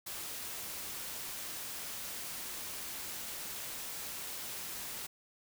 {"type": "noise", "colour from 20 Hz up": "white", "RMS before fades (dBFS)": -42, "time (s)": [0.06, 5.07], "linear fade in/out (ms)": 10, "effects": []}